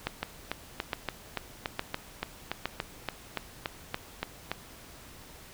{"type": "two click trains", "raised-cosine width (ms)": 0.3, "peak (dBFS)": [-14, -13], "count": [16, 4], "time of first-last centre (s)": [[0.23, 4.516], [0.07, 2.656]], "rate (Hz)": [3.5, 1.16], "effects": ["pink hiss -50 dBFS RMS until 5.53 s"]}